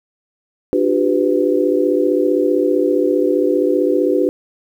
sine tone cluster, 297.3 / 357.8 / 393.1 / 501 Hz, D4 / F4 / G4 / B4, +21 / +42 / +5 / +25 cents, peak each -18 dBFS, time 0.73-4.29 s, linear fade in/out 0 ms, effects 8-bit

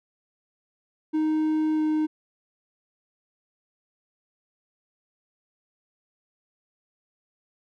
triangle tone with pitch glide, 311.1 to 309.1 Hz, D#4 to D#4, 0 to -11 cents, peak -19 dBFS, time 1.13-2.07 s, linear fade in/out 20 ms, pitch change -11 cents, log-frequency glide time 1.75-1.81 s, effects none

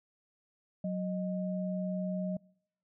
sine tone pair together, 185 / 619.8 Hz, F#3 / D#5, 0 / -7 cents, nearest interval octave + major sixth, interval 2093 cents, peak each -32 / -38 dBFS, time 0.84-2.37 s, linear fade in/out 5 ms, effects noise-tail reverb RT60 0.7 s tail -26 dB re dry

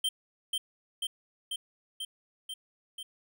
square tone with echo, 3136 Hz, G7, in tune, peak -27 dBFS, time 0.04-0.09 s, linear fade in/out 5 ms, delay 490 ms, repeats 6, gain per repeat -2 dB, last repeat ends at 3.03 s, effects none

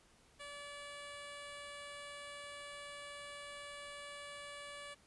10% pulse tone, 576 Hz, D5, 34 cents flat, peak -39 dBFS, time 0.39-4.95 s, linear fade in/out 20 ms, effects pink hiss -67 dBFS RMS until 5.06 s + resampled to 24000 Hz

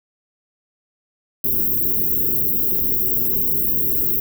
white band-stop noise, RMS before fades -19 dBFS, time 1.44-4.2 s, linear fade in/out 5 ms, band 450 to 13000 Hz, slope 96 dB/octave, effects none

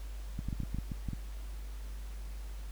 clicks, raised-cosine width 5 ms, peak -24 dBFS, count 10, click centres 0.391 / 0.486 / 0.528 / 0.603 / 0.634 / 0.746 / 0.786 / 0.918 / 1.087 / 1.133 s, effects added 50 Hz sine -39 dBFS peak until 2.71 s + pink hiss -56 dBFS RMS until 2.71 s

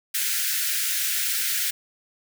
white high-pass noise, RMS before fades -25 dBFS, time 0.14-1.71 s, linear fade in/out 10 ms, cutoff 1400 Hz, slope 96 dB/octave, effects none

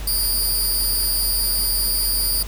5% pulse tone with amplitude modulation, 4755 Hz, D8, 21 cents sharp, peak -8 dBFS, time 0.07-2.43 s, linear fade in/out 5 ms, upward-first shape sine, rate 260 Hz, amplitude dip 85%, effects added 50 Hz sine -27 dBFS peak until 2.47 s + pink hiss -37 dBFS RMS until 2.47 s

